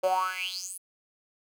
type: tone with high-pass filter sweep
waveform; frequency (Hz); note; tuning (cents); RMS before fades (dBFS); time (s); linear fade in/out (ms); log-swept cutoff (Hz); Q
10% pulse; 185; F#3; 0; -30; 0.03-0.78; 10; 500 to 11000; 9.6
effects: none